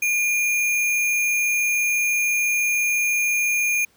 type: tone with sample-and-hold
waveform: sine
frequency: 2413 Hz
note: D7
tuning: 46 cents sharp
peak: -18 dBFS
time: 0.02-3.85 s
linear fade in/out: 5 ms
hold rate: 8820 Hz
effects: pink hiss -59 dBFS RMS until 3.96 s + high-pass 80 Hz 12 dB/octave